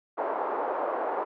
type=band-pass noise; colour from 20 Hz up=white; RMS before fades=-30 dBFS; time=0.17-1.25 s; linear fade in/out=20 ms; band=390 to 1000 Hz; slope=24 dB/octave; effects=none